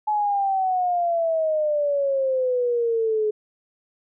sine exponential sweep, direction down, 855 to 422.3 Hz, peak -19 dBFS, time 0.07-3.31 s, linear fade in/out 10 ms, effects none

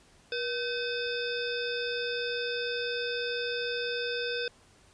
harmonic tone with a mistuned harmonic, 511 Hz, C5, 41 cents flat, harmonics 1 / 3 / 5 / 7 / 9 / 10, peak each -33 / -36 / -39 / -38 / -45 / -40 dBFS, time 0.32-4.48 s, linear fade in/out 2 ms, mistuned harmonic 1, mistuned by -110 cents, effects pink hiss -60 dBFS RMS until 4.93 s + resampled to 22050 Hz

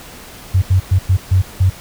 sine tone bursts at uneven times, 93.4 Hz, F#2, 17 cents sharp, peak -8 dBFS, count 6, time 0.54-0.62 / 0.7-0.8 / 0.91-0.99 / 1.09-1.17 / 1.31-1.42 / 1.6-1.7 s, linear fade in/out 10 ms, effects pink hiss -36 dBFS RMS until 1.8 s

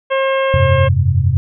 harmonic tone, 536 Hz, C5, 42 cents sharp, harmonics 1 / 2 / 3 / 4 / 5 / 6, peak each -14 / -20 / -24 / -26 / -28 / -30 dBFS, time 0.1-0.89 s, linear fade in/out 20 ms
sine chord, F suspended second, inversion none, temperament just, 87.31 / 98.22 / 130.96 Hz, F2 / G2 / C3, 0 / +4 / +2 cents, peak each -15 dBFS, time 0.54-1.37 s, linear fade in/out 0 ms
effects none

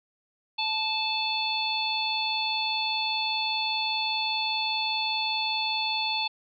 harmonic tone, 875 Hz, A5, 10 cents flat, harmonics 1 / 3 / 4 / 5, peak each -31 / -31 / -31 / -31 dBFS, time 0.58-6.28 s, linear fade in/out 10 ms, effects none

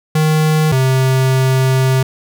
square tone pair in turn, 155.56 / 131.3 Hz, D#3 / C3, 0 / +6 cents, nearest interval minor third, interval 294 cents, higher first, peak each -11 dBFS, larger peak neither, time 0.15-0.72 / 0.72-2.03 s, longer second, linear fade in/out 5 ms, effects none

